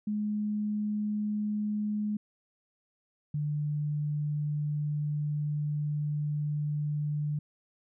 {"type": "tone pair in turn", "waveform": "sine", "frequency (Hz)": [210, 148.49], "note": ["G#3", "D3"], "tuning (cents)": [19, 19], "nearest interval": "tritone", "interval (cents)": 600, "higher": "first", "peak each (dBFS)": -28, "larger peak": "neither", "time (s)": [[0.07, 2.17], [3.34, 7.39]], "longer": "second", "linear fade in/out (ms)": 5, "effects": []}